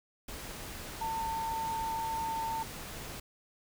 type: tone in noise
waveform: sine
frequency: 899 Hz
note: A5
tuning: 37 cents sharp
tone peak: -32 dBFS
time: 1.01-2.63 s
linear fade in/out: 5 ms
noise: pink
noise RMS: -43 dBFS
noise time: 0.28-3.2 s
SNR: +8 dB
effects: none